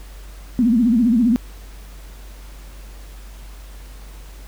sine tone with vibrato, 234.5 Hz, A#3, 11 cents sharp, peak -12 dBFS, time 0.59-1.36 s, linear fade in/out 0 ms, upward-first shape sine, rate 15 Hz, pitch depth 150 cents each way, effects added 48 Hz sine -35 dBFS peak until 4.47 s + pink hiss -46 dBFS RMS until 4.47 s

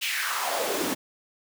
pink noise with high-pass filter sweep, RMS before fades -28 dBFS, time 0.01-0.95 s, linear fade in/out 20 ms, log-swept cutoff 2900 to 220 Hz, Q 3.3, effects none

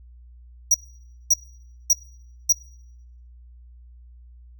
square tone bursts, 5780 Hz, F#8, 41 cents flat, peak -13 dBFS, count 4, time 0.71-2.526 s, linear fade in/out 5 ms, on 34 ms, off 560 ms, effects noise-tail reverb RT60 0.8 s tail -24 dB re dry + added 60 Hz sine -44 dBFS peak until 4.59 s

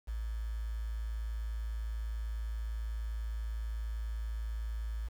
sine tone with quantisation, 55.3 Hz, A1, 9 cents sharp, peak -34 dBFS, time 0.07-5.09 s, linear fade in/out 20 ms, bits 9, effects none

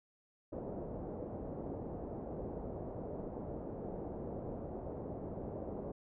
white low-pass noise, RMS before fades -43 dBFS, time 0.52-5.92 s, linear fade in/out 10 ms, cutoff 600 Hz, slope 24 dB/octave, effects none

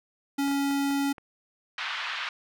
square tone, 279.4 Hz, C#4, 14 cents sharp, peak -25 dBFS, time 0.38-1.13 s, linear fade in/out 10 ms
clicks, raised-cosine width 0.5 ms, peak -29 dBFS, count 5, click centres 0.48 / 0.514 / 0.71 / 0.908 / 1.182 s
pink band-pass noise, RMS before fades -33 dBFS, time 1.78-2.29 s, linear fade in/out 2 ms, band 1100 to 3800 Hz, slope 24 dB/octave
effects none

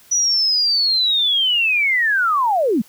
sine linear sweep, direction down, 5920 to 185 Hz, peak -14 dBFS, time 0.11-2.82 s, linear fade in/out 10 ms, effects white hiss -49 dBFS RMS until 2.88 s

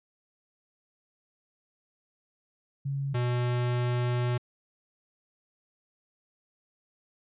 sine / square tone pair in turn, 138.59 / 122.48 Hz, C#3 / B2, 0 / -14 cents, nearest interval major second, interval 214 cents, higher first, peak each -28 / -26 dBFS, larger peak second, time 2.85-3.14 / 3.14-4.38 s, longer second, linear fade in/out 10 ms, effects resampled to 8000 Hz

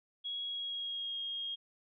sine tone with pitch glide, 3322 to 3252 Hz, G#7 to G#7, 0 to -37 cents, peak -36 dBFS, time 0.24-1.56 s, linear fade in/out 20 ms, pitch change -37 cents, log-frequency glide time 0.43-1.18 s, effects none

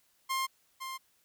sawtooth tone pair in turn, 1060 / 1054.6 Hz, C6 / C6, +22 / +13 cents, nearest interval unison, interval 9 cents, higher first, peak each -26 / -34 dBFS, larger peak first, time 0.29-0.47 / 0.8-0.98 s, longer neither, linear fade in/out 20 ms, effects white hiss -70 dBFS RMS until 1.24 s

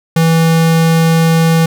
square tone, 163.8 Hz, E3, 11 cents flat, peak -8 dBFS, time 0.16-1.66 s, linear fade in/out 5 ms, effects none

